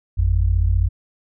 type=tone pair together; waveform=sine; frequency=51.91 / 87.31 Hz; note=G#1 / F2; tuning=0 / 0 cents; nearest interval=major sixth; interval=900 cents; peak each=-17 dBFS; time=0.17-0.89 s; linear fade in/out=20 ms; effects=none